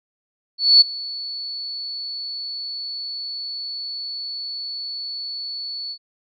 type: tone with ADSR envelope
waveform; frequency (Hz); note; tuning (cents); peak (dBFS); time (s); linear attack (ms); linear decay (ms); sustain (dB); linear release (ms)
sine; 4435; C#8; 0; -6; 0.58-5.98; 230; 15; -21; 69
effects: none